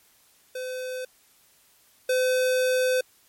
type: tone pair in turn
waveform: square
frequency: 510 / 510 Hz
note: C5 / C5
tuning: -44 / -44 cents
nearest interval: unison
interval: 0 cents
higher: neither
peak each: -31 / -21 dBFS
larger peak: second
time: 0.55-1.05 / 2.09-3.01 s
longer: second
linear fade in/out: 5 ms
effects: white hiss -60 dBFS RMS until 3.28 s + MP3 64 kbps